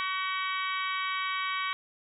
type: harmonic tone with a mistuned harmonic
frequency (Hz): 377.4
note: F#4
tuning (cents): +34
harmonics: 3 / 4 / 5 / 6 / 7 / 8 / 9 / 10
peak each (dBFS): -32 / -39 / -39 / -35 / -45 / -42 / -41 / -42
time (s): 0-1.73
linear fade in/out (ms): 0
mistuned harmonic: 9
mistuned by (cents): -57
effects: none